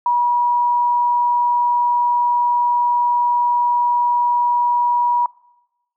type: tone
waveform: sine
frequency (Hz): 965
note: B5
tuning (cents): -40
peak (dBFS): -13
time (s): 0.06-5.26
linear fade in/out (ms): 2
effects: noise-tail reverb RT60 1.0 s tail -23 dB re dry